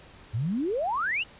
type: exponential sweep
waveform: sine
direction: up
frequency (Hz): 100 to 3017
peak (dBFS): -25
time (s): 0.33-1.24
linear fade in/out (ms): 20
effects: pink hiss -51 dBFS RMS until 1.39 s + resampled to 8000 Hz